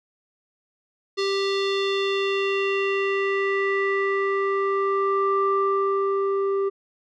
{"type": "tone with low-pass filter sweep", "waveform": "square", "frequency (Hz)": 393.2, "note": "G4", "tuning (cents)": 5, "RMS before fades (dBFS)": -23, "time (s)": [1.17, 6.7], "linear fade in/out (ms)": 20, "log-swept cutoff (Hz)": [4500, 820], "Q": 3.4, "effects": []}